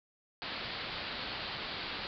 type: low-pass noise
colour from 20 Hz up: white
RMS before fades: -40 dBFS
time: 0.42-2.07 s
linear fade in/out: 0 ms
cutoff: 4700 Hz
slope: 96 dB/octave
effects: none